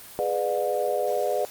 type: chord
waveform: sine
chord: G# diminished seventh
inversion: none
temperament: just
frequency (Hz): 415.3 / 498.4 / 598 / 717.6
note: G#4 / B4 / D5 / F5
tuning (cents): 0 / +16 / +31 / +47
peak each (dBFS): -29 / -28 / -27 / -29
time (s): 0.19-1.45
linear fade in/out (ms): 0
effects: white hiss -44 dBFS RMS until 1.5 s + Opus 32 kbps